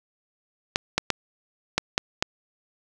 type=clicks; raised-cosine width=0.2 ms; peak=-3 dBFS; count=6; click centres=0.759 / 0.98 / 1.103 / 1.78 / 1.979 / 2.225 s; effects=none